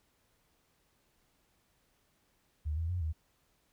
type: tone with pitch steps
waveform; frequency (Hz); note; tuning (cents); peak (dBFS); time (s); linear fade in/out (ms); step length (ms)
sine; 75.8 / 82.1 / 89.7 / 78.9; D#2 / E2 / F2 / D#2; -45 / -6 / +47 / +25; -31; 2.65-3.13; 20; 120
effects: pink hiss -73 dBFS RMS until 3.72 s